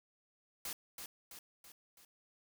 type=noise with echo; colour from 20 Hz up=white; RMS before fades=-42 dBFS; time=0.65-0.73 s; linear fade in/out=2 ms; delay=330 ms; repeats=4; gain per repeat=-5 dB; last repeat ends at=2.05 s; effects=none